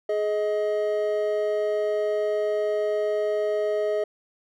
triangle tone pair together, 420.6 / 629 Hz, G#4 / D#5, +22 / +19 cents, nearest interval perfect fifth, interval 697 cents, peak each -23 dBFS, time 0.09-4.04 s, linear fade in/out 5 ms, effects none

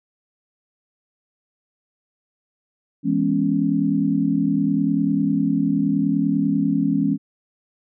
sine chord, C# minor seventh, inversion first, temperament equal with one note detuned, 166.92 / 207.7 / 246.9 / 277.2 Hz, E3 / G#3 / B3 / C#4, +22 / 0 / 0 / 0 cents, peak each -24 / -22 / -26 / -20 dBFS, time 3.03-7.18 s, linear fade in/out 50 ms, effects none

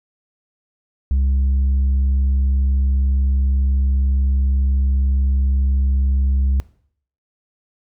sine tone, 67 Hz, C2, 42 cents sharp, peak -11 dBFS, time 1.11-6.6 s, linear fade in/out 0 ms, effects noise-tail reverb RT60 0.6 s tail -22 dB re dry + tanh soft clip ceiling -13 dBFS

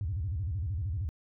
sine tone with vibrato, 87.31 Hz, F2, in tune, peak -29 dBFS, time 0.01-1.09 s, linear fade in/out 0 ms, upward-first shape square, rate 13 Hz, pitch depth 280 cents each way, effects tanh soft clip ceiling -25 dBFS

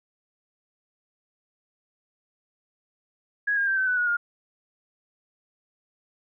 sine tone with pitch steps, 1661.2 / 1617.6 / 1575.2 / 1533.9 / 1493.7 / 1454.5 / 1416.4 Hz, G#6 / G#6 / G6 / G6 / F#6 / F#6 / F6, 0 / -46 / +8 / -38 / +16 / -30 / +24 cents, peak -21 dBFS, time 3.47-4.17 s, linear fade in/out 10 ms, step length 100 ms, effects none

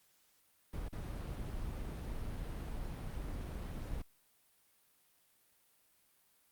brown noise with dropouts, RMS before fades -41 dBFS, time 0.73-4.02 s, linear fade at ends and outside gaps 5 ms, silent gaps 0.885-0.926 s, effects white hiss -71 dBFS RMS until 6.51 s + Opus 48 kbps

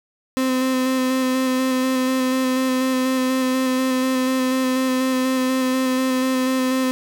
35% pulse tone with vibrato, 258.9 Hz, C4, 18 cents flat, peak -16 dBFS, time 0.37-6.91 s, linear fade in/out 0 ms, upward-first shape square, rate 4.1 Hz, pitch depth 13 cents each way, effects none

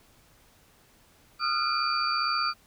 sine tone cluster, 1227 / 1362 / 1444 / 2409 / 4622 Hz, D#6 / F6 / F#6 / D7 / D8, -25 / -44 / -43 / +43 / -28 cents, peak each -29 / -29 / -37 / -37 / -30 dBFS, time 1.39-2.54 s, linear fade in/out 50 ms, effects pink hiss -60 dBFS RMS until 2.66 s

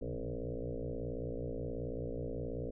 sine tone with frequency modulation, 207.7 Hz, G#3, in tune, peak -36 dBFS, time 0.01-2.71 s, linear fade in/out 10 ms, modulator 58.6 Hz, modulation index 5.8, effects none

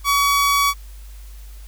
sawtooth tone, 1132 Hz, C#6, 36 cents sharp, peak -11 dBFS, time 0.04-0.74 s, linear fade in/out 50 ms, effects added 50 Hz sine -35 dBFS peak until 1.67 s + white hiss -50 dBFS RMS until 1.67 s

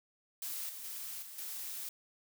blue noise with level steps, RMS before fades -40 / -46 / -43 / -49 / -42 dBFS, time 0.42-1.89 s, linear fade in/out 2 ms, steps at 0.69 / 0.84 / 1.22 / 1.38 s, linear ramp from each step 5 ms, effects none

